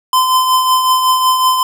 square tone with tremolo, 1027 Hz, C6, 33 cents flat, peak -8 dBFS, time 0.13-1.63 s, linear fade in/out 2 ms, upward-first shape triangle, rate 5.4 Hz, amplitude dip 50%, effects none

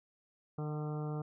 harmonic tone with a mistuned harmonic, 150.8 Hz, D3, 46 cents sharp, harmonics 1 / 2 / 3 / 4 / 5 / 6 / 7 / 8 / 9, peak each -36 / -45 / -44 / -52 / -49 / -56 / -57 / -53 / -57 dBFS, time 0.58-1.22 s, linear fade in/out 5 ms, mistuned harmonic 4, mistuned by +26 cents, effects none

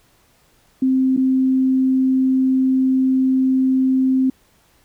sine tone with dropouts, 261.6 Hz, C4, in tune, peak -13 dBFS, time 0.82-4.3 s, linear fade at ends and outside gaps 5 ms, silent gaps 1.166-1.174 s, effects pink hiss -57 dBFS RMS until 4.84 s

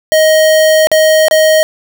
square tone with dropouts, 627 Hz, D#5, 13 cents sharp, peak -6 dBFS, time 0.12-1.63 s, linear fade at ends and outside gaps 0 ms, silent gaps 0.871-0.916 / 1.283-1.311 s, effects none

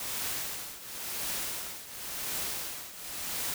white noise with tremolo, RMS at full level -33 dBFS, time 0-3.54 s, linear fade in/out 2 ms, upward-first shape triangle, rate 0.94 Hz, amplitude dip 80%, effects none

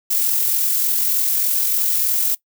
violet noise with amplitude modulation, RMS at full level -17 dBFS, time 0.1-2.35 s, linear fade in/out 10 ms, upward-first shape sine, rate 43.3 Hz, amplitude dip 30%, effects noise-tail reverb RT60 0.1 s tail -20 dB re dry

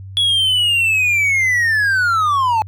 triangle linear sweep, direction down, 3385 to 851 Hz, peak -11 dBFS, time 0.17-2.62 s, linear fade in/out 0 ms, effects added 96 Hz sine -30 dBFS peak until 2.67 s

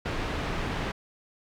pink low-pass noise, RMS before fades -31 dBFS, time 0.05-0.92 s, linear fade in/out 10 ms, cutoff 2900 Hz, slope 12 dB/octave, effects none

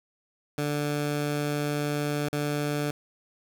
15% pulse tone with dropouts, 146.83 Hz, D3, in tune, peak -20 dBFS, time 0.58-2.91 s, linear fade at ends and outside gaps 2 ms, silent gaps 2.285-2.329 s, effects none

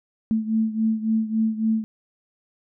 sine beating tone pair, 220 / 223.6 Hz, A3 / A3, 0 / +28 cents, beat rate 3.6 Hz, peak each -21 / -25 dBFS, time 0.31-1.84 s, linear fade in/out 0 ms, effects none

